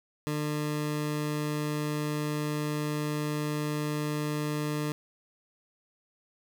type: tone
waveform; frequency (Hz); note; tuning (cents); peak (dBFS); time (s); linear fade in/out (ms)
20% pulse; 150; D3; +37; -24; 0.27-4.92; 0
effects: none